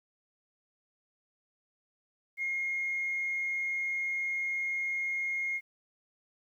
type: tone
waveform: sine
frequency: 2143 Hz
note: C7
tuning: 41 cents sharp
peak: -29 dBFS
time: 2.37-5.61 s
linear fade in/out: 50 ms
effects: tanh soft clip ceiling -25 dBFS + 11-bit